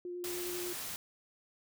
sine tone with vibrato, 354.5 Hz, F4, 26 cents sharp, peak -38 dBFS, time 0.05-0.73 s, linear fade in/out 2 ms, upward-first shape square, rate 10 Hz, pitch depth 8 cents each way
white noise, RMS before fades -41 dBFS, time 0.24-0.96 s, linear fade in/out 0 ms
effects none

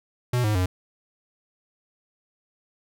square tone with pitch steps, 123.47 / 106.25 / 91.44 Hz, B2 / G#2 / F#2, 0 / +40 / -20 cents, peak -21 dBFS, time 0.33-0.66 s, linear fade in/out 5 ms, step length 110 ms, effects none

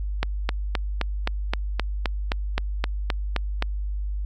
click train, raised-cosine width 0.3 ms, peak -7 dBFS, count 14, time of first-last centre 0.23-3.624 s, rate 3.83 Hz, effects added 50 Hz sine -25 dBFS peak until 4.25 s

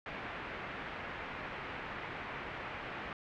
white low-pass noise, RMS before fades -43 dBFS, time 0.06-3.13 s, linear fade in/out 2 ms, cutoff 2300 Hz, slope 24 dB/octave, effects none

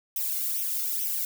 violet noise with flanger, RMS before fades -29 dBFS, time 0.16-1.25 s, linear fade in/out 2 ms, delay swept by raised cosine 0.33 to 1.43 ms, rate 2.3 Hz, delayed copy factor +0.95, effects none

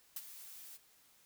blue noise with ADSR envelope, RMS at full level -40 dBFS, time 0.16-0.78 s, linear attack 5 ms, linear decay 37 ms, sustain -12 dB, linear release 26 ms, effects white hiss -67 dBFS RMS until 1.25 s

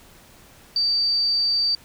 sine tone, 4632 Hz, D8, 25 cents flat, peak -18 dBFS, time 0.76-1.75 s, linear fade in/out 2 ms, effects pink hiss -50 dBFS RMS until 1.84 s

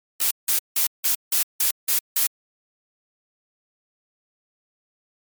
blue noise bursts, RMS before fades -20 dBFS, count 8, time 0.2-2.27 s, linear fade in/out 5 ms, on 110 ms, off 170 ms, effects MP3 96 kbps

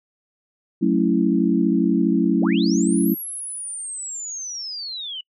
sine chord, F# minor seventh, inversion none, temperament equal, 185 / 220 / 277.2 / 329.6 Hz, F#3 / A3 / C#4 / E4, 0 / 0 / 0 / 0 cents, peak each -21 dBFS, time 0.81-3.15 s, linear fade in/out 20 ms
sine linear two-way sweep, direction up then down, 264.9 to 11840 to 2912 Hz, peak -28 dBFS, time 2.41-5.21 s, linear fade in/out 5 ms, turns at 3.09 s
effects noise-tail reverb RT60 0.1 s tail -26 dB re dry

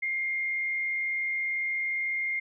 sine tone with frequency modulation, 2119 Hz, C7, 21 cents sharp, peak -27 dBFS, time 0.02-2.4 s, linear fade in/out 10 ms, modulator 79.8 Hz, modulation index 0.39, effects none

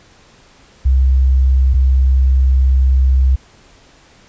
sine tone pair in turn, 65.41 / 65.41 Hz, C2 / C2, 0 / 0 cents, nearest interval unison, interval 0 cents, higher neither, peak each -8 dBFS, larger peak neither, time 0.85-1.74 / 1.74-3.36 s, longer second, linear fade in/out 10 ms, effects pink hiss -47 dBFS RMS until 4.28 s + resampled to 16000 Hz

